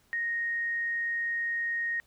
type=tone; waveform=sine; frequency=1864.7 Hz; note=A#6; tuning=in tune; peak=-28 dBFS; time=0.13-2 s; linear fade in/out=0 ms; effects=pink hiss -66 dBFS RMS until 2.06 s